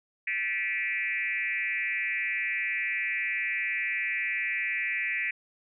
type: tone with frequency modulation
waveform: sine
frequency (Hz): 2144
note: C7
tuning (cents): +42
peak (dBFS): -27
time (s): 0.27-5.31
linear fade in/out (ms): 5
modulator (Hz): 197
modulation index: 1.8
effects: none